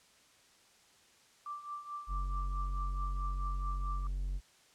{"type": "tone with tremolo", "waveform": "sine", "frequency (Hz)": 1174.7, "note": "D6", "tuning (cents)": 0, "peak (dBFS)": -37, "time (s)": [1.46, 4.07], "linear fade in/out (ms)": 2, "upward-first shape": "triangle", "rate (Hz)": 4.6, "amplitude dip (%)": 80}
{"type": "tone", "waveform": "triangle", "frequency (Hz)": 46.29, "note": "F#1", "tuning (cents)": 2, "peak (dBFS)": -31, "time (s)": [2.07, 4.41], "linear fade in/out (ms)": 50}
{"effects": ["white hiss -64 dBFS RMS until 4.74 s", "low-pass 8000 Hz 12 dB/octave"]}